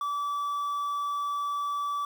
triangle tone with quantisation, 1154 Hz, D6, 31 cents flat, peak -26 dBFS, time 0.01-2.05 s, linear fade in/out 2 ms, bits 9, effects none

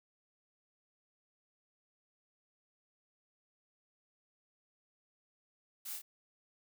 blue noise with echo, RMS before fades -44 dBFS, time 5.85-5.97 s, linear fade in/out 10 ms, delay 25 ms, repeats 2, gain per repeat -3 dB, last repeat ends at 6.02 s, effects none

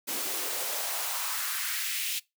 white noise with high-pass filter sweep, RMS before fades -32 dBFS, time 0.07-2.2 s, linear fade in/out 20 ms, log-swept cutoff 260 to 2900 Hz, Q 2, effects noise-tail reverb RT60 0.2 s tail -22 dB re dry

